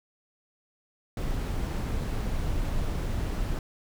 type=noise; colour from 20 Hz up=brown; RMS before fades=-29 dBFS; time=1.17-3.59 s; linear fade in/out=2 ms; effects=none